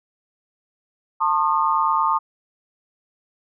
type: tone cluster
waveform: sine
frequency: 895 / 1073 / 1222 Hz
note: A5 / C6 / D#6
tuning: +29 / +43 / -32 cents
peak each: -21 dBFS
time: 1.2-2.19 s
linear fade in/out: 20 ms
effects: none